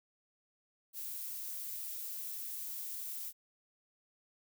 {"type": "noise", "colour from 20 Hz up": "violet", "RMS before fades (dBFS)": -42, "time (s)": [0.93, 3.33], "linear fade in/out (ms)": 50, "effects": []}